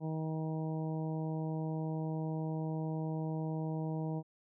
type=harmonic tone; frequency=158.3 Hz; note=D#3; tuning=30 cents sharp; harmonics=1 / 2 / 3 / 4 / 5 / 6; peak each=-35 / -41 / -45 / -47 / -49 / -51 dBFS; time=0-4.23 s; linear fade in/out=50 ms; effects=none